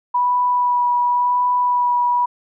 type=tone with vibrato; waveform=sine; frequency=980 Hz; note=B5; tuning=14 cents flat; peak=-14 dBFS; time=0.14-2.26 s; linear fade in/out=10 ms; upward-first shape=sine; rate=0.92 Hz; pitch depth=13 cents each way; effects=none